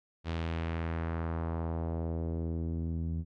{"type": "tone with low-pass filter sweep", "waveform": "sawtooth", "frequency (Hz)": 82.41, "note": "E2", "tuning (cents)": 0, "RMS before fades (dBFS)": -34, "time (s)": [0.24, 3.25], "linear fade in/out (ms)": 50, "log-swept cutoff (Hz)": [3900, 180], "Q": 1.3, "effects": []}